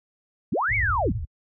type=linear two-way sweep; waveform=sine; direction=up then down; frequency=110 to 2300 to 110 Hz; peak=-21 dBFS; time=0.52-1.12 s; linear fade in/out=5 ms; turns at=0.75 s
type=low-pass noise; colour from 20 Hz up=white; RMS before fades=-26 dBFS; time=0.68-1.25 s; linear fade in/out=10 ms; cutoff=120 Hz; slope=96 dB/octave
effects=high-pass 60 Hz 12 dB/octave